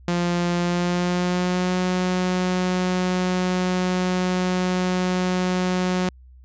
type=tone with pitch glide; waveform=sawtooth; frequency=174.4 to 182.54 Hz; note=F3 to F#3; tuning=-2 to -23 cents; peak=-16 dBFS; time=0.08-6.09 s; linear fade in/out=2 ms; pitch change=+79 cents; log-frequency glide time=0.58-1.77 s; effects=added 63 Hz sine -44 dBFS peak until 6.44 s + resampled to 16000 Hz